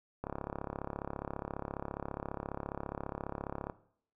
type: click train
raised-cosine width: 1 ms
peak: -23 dBFS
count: 121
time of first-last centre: 0.24-3.698 s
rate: 34.7 Hz
effects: noise-tail reverb RT60 0.6 s tail -17 dB re dry